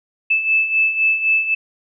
sine beating tone pair, 2622 / 2625.9 Hz, E7 / E7, -10 / -7 cents, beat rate 3.9 Hz, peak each -21 / -15 dBFS, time 0.3-1.55 s, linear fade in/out 10 ms, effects none

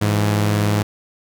sawtooth tone pair together, 104.41 / 166.7 Hz, G#2 / E3, +10 / +20 cents, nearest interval minor sixth, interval 810 cents, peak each -12 / -21 dBFS, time 0.01-0.83 s, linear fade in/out 10 ms, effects none

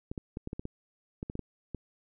clicks, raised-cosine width 3 ms, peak -23 dBFS, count 12, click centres 0.115 / 0.178 / 0.371 / 0.474 / 0.531 / 0.595 / 0.654 / 1.229 / 1.299 / 1.354 / 1.393 / 1.747 s, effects none

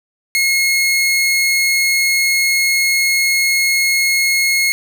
sawtooth tone, 2164 Hz, C#7, 42 cents flat, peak -9 dBFS, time 0.35-4.72 s, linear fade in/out 0 ms, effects 8-bit

